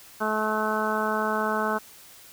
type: harmonic tone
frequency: 215.7 Hz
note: A3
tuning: 34 cents flat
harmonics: 1 / 2 / 3 / 4 / 5 / 6 / 7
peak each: -31 / -31 / -31 / -31 / -31 / -31 / -31 dBFS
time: 0.2-1.79 s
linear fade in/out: 20 ms
effects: white hiss -49 dBFS RMS until 2.32 s